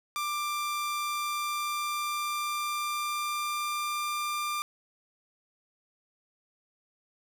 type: tone with pitch glide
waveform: sawtooth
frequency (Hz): 1184 to 1192.2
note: D6 to D6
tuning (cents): +14 to +26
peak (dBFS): -26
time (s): 0.16-4.62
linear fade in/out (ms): 0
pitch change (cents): +12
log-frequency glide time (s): 0.93-4.08
effects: 11-bit